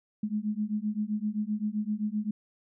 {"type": "beating tone pair", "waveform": "sine", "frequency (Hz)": [207.7, 215.4], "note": ["G#3", "A3"], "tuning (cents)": [0, -37], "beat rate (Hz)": 7.7, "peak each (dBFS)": -31, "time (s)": [0.23, 2.31], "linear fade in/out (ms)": 5, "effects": []}